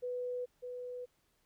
sine tone pair in turn, 495.2 / 495.2 Hz, B4 / B4, +5 / +5 cents, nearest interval unison, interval 0 cents, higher neither, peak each -35 / -40 dBFS, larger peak first, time 0.02-0.46 / 0.62-1.06 s, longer neither, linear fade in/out 20 ms, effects pink hiss -75 dBFS RMS until 1.45 s

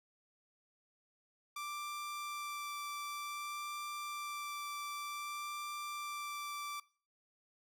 sawtooth tone with vibrato, 1174.7 Hz, D6, in tune, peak -37 dBFS, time 1.56-6.8 s, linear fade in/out 5 ms, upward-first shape sine, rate 0.54 Hz, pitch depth 9 cents each way, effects noise-tail reverb RT60 0.4 s tail -20 dB re dry

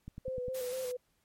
click train, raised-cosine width 5 ms, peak -31 dBFS, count 5, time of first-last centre 0.08-0.483 s, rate 9.93 Hz
sine tone with vibrato, 508 Hz, B4, 49 cents sharp, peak -34 dBFS, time 0.25-0.97 s, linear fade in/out 10 ms, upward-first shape square, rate 4.2 Hz, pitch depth 37 cents each way
white noise, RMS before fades -46 dBFS, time 0.54-0.92 s, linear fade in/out 10 ms
effects pink hiss -75 dBFS RMS until 1.24 s + MP3 64 kbps

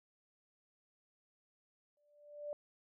sine tone with exponential growth, 588 Hz, D5, 2 cents sharp, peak -37 dBFS, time 1.97-2.53 s, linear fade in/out 1 ms, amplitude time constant 120 ms, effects none

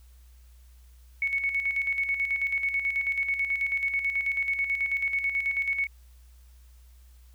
sine tone with tremolo, 2215 Hz, C#7, 2 cents flat, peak -23 dBFS, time 1.22-5.87 s, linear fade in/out 2 ms, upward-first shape square, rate 9.2 Hz, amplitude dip 55%, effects added 61 Hz sine -50 dBFS peak until 7.34 s + white hiss -65 dBFS RMS until 7.34 s

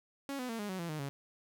sawtooth tone with pitch steps, 277.2 / 251.3 / 227.8 / 206.5 / 187.16 / 169.65 / 153.79 / 139.4 Hz, C#4 / B3 / A#3 / G#3 / F#3 / F3 / D#3 / C#3, 0 / +30 / -40 / -10 / +20 / -50 / -20 / +10 cents, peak -33 dBFS, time 0.29-1.09 s, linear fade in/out 0 ms, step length 100 ms, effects none

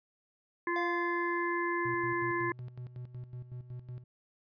harmonic tone, 345.7 Hz, F4, 18 cents flat, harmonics 1 / 3 / 5 / 6, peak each -33 / -34 / -36 / -40 dBFS, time 0.67-2.52 s, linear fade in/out 2 ms
square tone with exponential decay, 700 Hz, F5, 4 cents sharp, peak -36 dBFS, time 0.76-1.82 s, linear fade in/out 1 ms, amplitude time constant 230 ms
triangle tone with tremolo, 123.9 Hz, B2, 6 cents sharp, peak -37 dBFS, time 1.85-4.04 s, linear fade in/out 5 ms, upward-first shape square, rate 5.4 Hz, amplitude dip 70%
effects resampled to 11025 Hz

